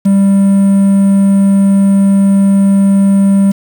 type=tone with quantisation; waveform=triangle; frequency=196.8 Hz; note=G3; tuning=7 cents sharp; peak=-3 dBFS; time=0.05-3.52 s; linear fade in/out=10 ms; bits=5; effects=none